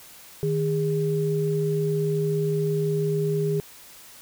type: tone pair together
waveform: sine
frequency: 155.2 / 408.6 Hz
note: D#3 / G#4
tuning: -4 / -28 cents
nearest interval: octave + perfect fourth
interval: 1676 cents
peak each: -24 dBFS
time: 0.43-3.6 s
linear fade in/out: 0 ms
effects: white hiss -47 dBFS RMS until 4.21 s